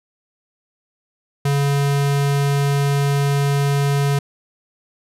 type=tone; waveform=square; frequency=141.2 Hz; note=C#3; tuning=32 cents sharp; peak=-16 dBFS; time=1.45-4.19 s; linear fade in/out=5 ms; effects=resampled to 32000 Hz